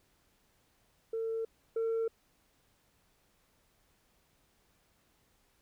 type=tone pair in turn; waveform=sine; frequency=450.5 / 453.1 Hz; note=A4 / A#4; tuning=+41 / -49 cents; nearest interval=unison; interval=10 cents; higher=second; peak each=-31 / -27 dBFS; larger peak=second; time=1.13-1.45 / 1.76-2.08 s; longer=neither; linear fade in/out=5 ms; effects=tanh soft clip ceiling -28 dBFS + pink hiss -71 dBFS RMS until 5.61 s